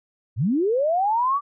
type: linear sweep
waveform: sine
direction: up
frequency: 87.31 to 1174.7 Hz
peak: -18 dBFS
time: 0.36-1.41 s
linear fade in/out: 50 ms
effects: none